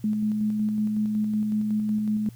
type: tone with tremolo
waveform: sine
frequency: 213.2 Hz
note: G#3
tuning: 46 cents sharp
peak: -21 dBFS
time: 0.04-2.29 s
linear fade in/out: 2 ms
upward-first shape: square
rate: 5.4 Hz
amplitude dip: 25%
effects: added 118 Hz sine -43 dBFS peak until 2.35 s + white hiss -58 dBFS RMS until 2.35 s